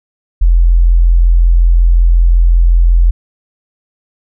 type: tone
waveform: sine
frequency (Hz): 42.73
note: F1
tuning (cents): -37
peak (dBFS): -4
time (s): 0.41-3.11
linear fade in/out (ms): 10
effects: none